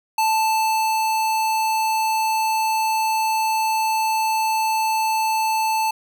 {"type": "tone with ADSR envelope", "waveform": "square", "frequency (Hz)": 880, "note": "A5", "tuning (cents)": 0, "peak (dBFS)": -17, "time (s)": [0.18, 5.91], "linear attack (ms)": 4, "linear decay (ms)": 810, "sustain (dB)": -2, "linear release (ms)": 6, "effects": []}